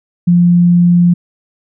sine tone, 174.61 Hz, F3, in tune, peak -5 dBFS, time 0.27-1.14 s, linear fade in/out 10 ms, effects none

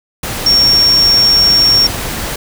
sine tone in noise, 5520 Hz, F8, 21 cents flat, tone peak -6 dBFS, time 0.46-1.87 s, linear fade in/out 5 ms, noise pink, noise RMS -20 dBFS, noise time 0.23-2.36 s, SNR +11 dB, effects none

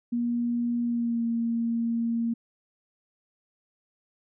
sine tone with pitch glide, 238.2 to 231.7 Hz, A#3 to A#3, +38 to -10 cents, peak -24 dBFS, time 0.12-2.34 s, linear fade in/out 10 ms, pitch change -48 cents, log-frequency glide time 0.83-1.24 s, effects none

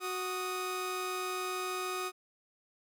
sawtooth tone pair together, 369.4 / 1242.5 Hz, F#4 / D#6, -3 / -3 cents, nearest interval octave + major sixth, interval 2100 cents, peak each -33 / -33 dBFS, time 0-2.12 s, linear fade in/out 50 ms, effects none

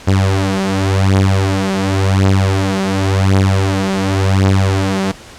sawtooth beating tone pair, 96 / 96.91 Hz, G2 / G2, -36 / -19 cents, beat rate 0.91 Hz, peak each -10 dBFS, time 0.07-5.12 s, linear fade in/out 10 ms, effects pink hiss -36 dBFS RMS until 5.38 s + low-pass 8000 Hz 12 dB/octave

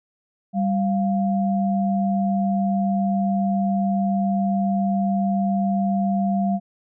sine tone pair together, 196 / 696.8 Hz, G3 / F5, 0 / -4 cents, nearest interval octave + minor seventh, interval 2196 cents, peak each -19 / -25 dBFS, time 0.53-6.6 s, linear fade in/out 50 ms, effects none

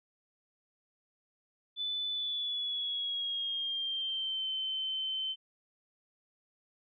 sine tone with pitch glide, 3496 to 3079 Hz, A7 to G7, -12 to -32 cents, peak -32 dBFS, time 1.76-5.36 s, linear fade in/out 50 ms, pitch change -220 cents, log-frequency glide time 2.11-4.48 s, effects none

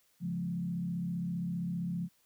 sine tone with frequency modulation, 174.61 Hz, F3, in tune, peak -32 dBFS, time 0.2-2.09 s, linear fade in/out 50 ms, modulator 35.2 Hz, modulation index 0.79, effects white hiss -70 dBFS RMS until 2.25 s

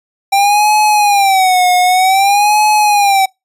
square tone with vibrato, 784 Hz, G5, in tune, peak -8 dBFS, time 0.32-3.26 s, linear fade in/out 10 ms, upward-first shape sine, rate 0.53 Hz, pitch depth 140 cents each way, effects noise-tail reverb RT60 0.2 s tail -26 dB re dry + resampled to 32000 Hz

